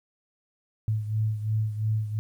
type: beating tone pair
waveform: sine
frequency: 107.9 / 110.8 Hz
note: A2 / A2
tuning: -33 / +13 cents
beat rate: 2.9 Hz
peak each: -25 / -31 dBFS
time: 0.88-2.19 s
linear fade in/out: 0 ms
effects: 10-bit